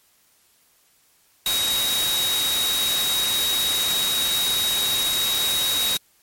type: tone in noise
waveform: sine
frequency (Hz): 3798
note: A#7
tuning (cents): +32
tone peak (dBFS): -21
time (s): 1.46-5.97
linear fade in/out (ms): 2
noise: white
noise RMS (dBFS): -25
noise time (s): 1.46-5.97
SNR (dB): +1
effects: white hiss -60 dBFS RMS until 6.22 s + MP3 64 kbps